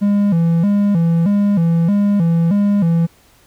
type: tone with vibrato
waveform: triangle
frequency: 184.3 Hz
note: F#3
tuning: 7 cents flat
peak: -9 dBFS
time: 0.01-3.07 s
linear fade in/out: 20 ms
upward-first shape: square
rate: 1.6 Hz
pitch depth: 170 cents each way
effects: pink hiss -51 dBFS RMS until 3.46 s